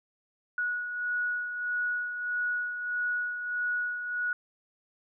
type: beating tone pair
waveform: sine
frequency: 1461 / 1462.6 Hz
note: F#6 / F#6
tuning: -22 / -20 cents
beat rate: 1.6 Hz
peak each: -29 / -38 dBFS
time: 0.58-4.33 s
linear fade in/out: 2 ms
effects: none